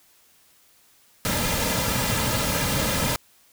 pink noise with comb filter, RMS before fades -24 dBFS, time 1.25-3.16 s, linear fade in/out 0 ms, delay 2.7 ms, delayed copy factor -0.6, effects white hiss -58 dBFS RMS until 3.52 s

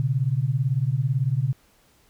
sine beating tone pair, 122.6 / 140.6 Hz, B2 / C#3, -12 / +25 cents, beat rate 18 Hz, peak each -23 / -23 dBFS, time 0-1.53 s, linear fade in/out 0 ms, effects pink hiss -60 dBFS RMS until 2.09 s

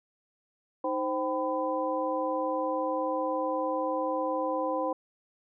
sine tone cluster, 312.8 / 522 / 775 / 1004 Hz, D#4 / C5 / G5 / B5, +9 / -4 / -20 / +28 cents, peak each -34 / -30 / -35 / -33 dBFS, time 0.84-4.93 s, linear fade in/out 5 ms, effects none

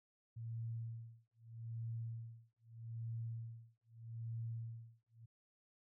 sine tone with tremolo, 114.6 Hz, A#2, 29 cents flat, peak -40 dBFS, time 0.36-5.26 s, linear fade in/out 10 ms, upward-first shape sine, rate 0.8 Hz, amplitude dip 100%, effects none

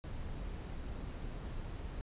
brown noise, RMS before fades -42 dBFS, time 0.04-2.01 s, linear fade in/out 0 ms, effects resampled to 8000 Hz

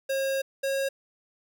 square tone pair in turn, 540 / 544.1 Hz, C#5 / C#5, -45 / -32 cents, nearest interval unison, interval 13 cents, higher second, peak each -26 dBFS, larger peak neither, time 0.09-0.42 / 0.63-0.89 s, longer first, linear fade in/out 10 ms, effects none

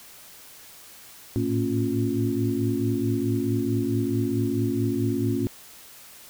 sine tone cluster, 108.8 / 113.4 / 227.7 / 277.1 / 353.5 Hz, A2 / A#2 / A#3 / C#4 / F4, -19 / -47 / -40 / -1 / +21 cents, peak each -29 / -30 / -29 / -26 / -29 dBFS, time 1.36-5.47 s, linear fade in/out 0 ms, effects white hiss -47 dBFS RMS until 6.29 s

